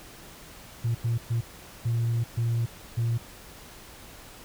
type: tone bursts at uneven times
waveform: sine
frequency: 116.54 Hz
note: A#2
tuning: in tune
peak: -21 dBFS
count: 6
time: 0.84-0.95 / 1.04-1.18 / 1.3-1.41 / 1.85-2.24 / 2.37-2.66 / 2.97-3.18 s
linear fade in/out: 10 ms
effects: tanh soft clip ceiling -21 dBFS + pink hiss -47 dBFS RMS until 4.44 s